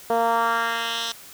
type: tone with band-pass filter sweep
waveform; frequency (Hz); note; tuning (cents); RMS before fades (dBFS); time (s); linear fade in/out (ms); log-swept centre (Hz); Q
10% pulse; 230.6; A#3; -19; -23; 0.1-1.12; 2; 570 to 4500; 1.7
effects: white hiss -44 dBFS RMS until 1.33 s